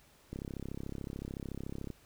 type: click train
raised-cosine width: 3 ms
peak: -27 dBFS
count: 54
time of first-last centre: 0.33-1.903 s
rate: 33.7 Hz
effects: pink hiss -63 dBFS RMS until 2.05 s